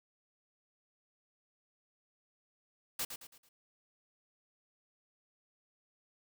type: noise with echo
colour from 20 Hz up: white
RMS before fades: -36 dBFS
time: 2.99-3.05 s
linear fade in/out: 5 ms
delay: 110 ms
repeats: 4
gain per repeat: -8 dB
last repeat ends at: 3.49 s
effects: none